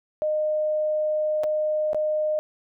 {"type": "tone with dropouts", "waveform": "sine", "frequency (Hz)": 613, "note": "D#5", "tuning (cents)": -26, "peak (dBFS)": -21, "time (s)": [0.22, 2.39], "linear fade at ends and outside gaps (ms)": 0, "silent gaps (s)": [[1.435, 1.44], [1.932, 1.946]], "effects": []}